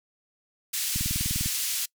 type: band-pass noise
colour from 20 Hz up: white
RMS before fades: -29 dBFS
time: 0.73-1.86 s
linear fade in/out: 10 ms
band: 2700 to 14000 Hz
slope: 12 dB/octave
type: click train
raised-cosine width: 5 ms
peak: -19 dBFS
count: 11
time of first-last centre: 0.96-1.46 s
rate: 20 Hz
effects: noise-tail reverb RT60 0.1 s tail -24 dB re dry